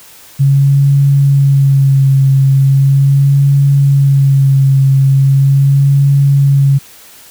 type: tone with vibrato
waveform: sine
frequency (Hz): 137.7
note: C#3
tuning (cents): -11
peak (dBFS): -5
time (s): 0.39-6.79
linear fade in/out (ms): 20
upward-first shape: sine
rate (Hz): 0.39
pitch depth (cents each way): 27
effects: white hiss -38 dBFS RMS until 7.3 s